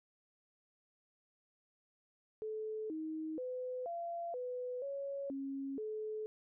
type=tone with pitch steps; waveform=sine; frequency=434.1 / 315 / 505 / 684 / 498.3 / 556 / 273.3 / 431.3 Hz; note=A4 / D#4 / B4 / F5 / B4 / C#5 / C#4 / A4; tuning=-23 / +21 / +39 / -36 / +15 / +5 / -24 / -35 cents; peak=-38 dBFS; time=2.42-6.26 s; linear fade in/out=0 ms; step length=480 ms; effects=none